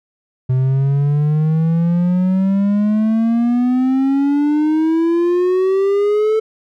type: exponential sweep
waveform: triangle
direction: up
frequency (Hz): 127.3 to 441.6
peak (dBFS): -10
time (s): 0.49-6.4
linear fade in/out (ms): 10
effects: none